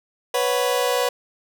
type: chord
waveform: sawtooth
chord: B suspended second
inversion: none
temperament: just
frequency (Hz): 493.9 / 555.6 / 740.8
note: B4 / C#5 / F#5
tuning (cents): 0 / +4 / +2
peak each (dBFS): -17 / -20 / -23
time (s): 0.34-1.09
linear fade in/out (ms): 5
effects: none